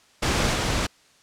pink noise with level steps, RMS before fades -22 / -24 dBFS, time 0.22-0.87 s, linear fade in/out 10 ms, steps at 0.53 s, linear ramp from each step 10 ms, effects white hiss -57 dBFS RMS until 1.22 s + low-pass 7000 Hz 12 dB/octave

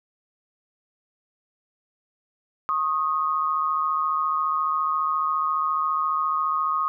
sine tone pair together, 1090 / 1244.5 Hz, C#6 / D#6, -29 / 0 cents, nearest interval major second, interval 229 cents, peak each -25 / -23 dBFS, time 2.69-6.88 s, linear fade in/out 0 ms, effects none

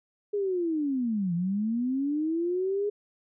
sine linear two-way sweep, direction down then up, 417.6 to 167.3 to 417.6 Hz, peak -25 dBFS, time 0.33-2.9 s, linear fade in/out 10 ms, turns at 1.34 s, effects none

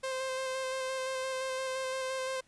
sawtooth tone with vibrato, 523.3 Hz, C5, in tune, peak -29 dBFS, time 0.03-2.41 s, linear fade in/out 10 ms, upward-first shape square, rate 5.8 Hz, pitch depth 13 cents each way, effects pink hiss -66 dBFS RMS until 2.47 s + resampled to 24000 Hz

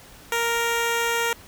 10% pulse tone, 466.2 Hz, A#4, in tune, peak -13 dBFS, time 0.32-1.33 s, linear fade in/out 2 ms, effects pink hiss -47 dBFS RMS until 1.47 s

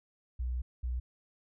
sine tone pair in turn, 61.74 / 61.51 Hz, B1 / B1, 0 / -6 cents, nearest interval unison, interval 6 cents, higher first, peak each -31 / -31 dBFS, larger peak neither, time 0.39-0.62 / 0.83-1 s, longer first, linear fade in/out 10 ms, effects none

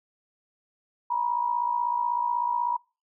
sine tone with amplitude modulation, 962 Hz, B5, 46 cents flat, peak -20 dBFS, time 1.1-2.77 s, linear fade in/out 10 ms, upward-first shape sine, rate 56.2 Hz, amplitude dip 70%, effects noise-tail reverb RT60 0.3 s tail -24 dB re dry

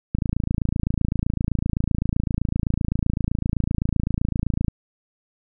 click train, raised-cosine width 5 ms, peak -9 dBFS, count 127, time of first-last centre 0.15-4.682 s, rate 27.8 Hz, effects none

